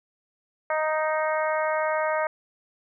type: harmonic tone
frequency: 311.1 Hz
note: D#4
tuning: in tune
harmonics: 2 / 3 / 4 / 5 / 6 / 7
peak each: -25 / -29 / -31 / -33 / -35 / -36 dBFS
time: 0.7-2.27 s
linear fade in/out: 2 ms
effects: none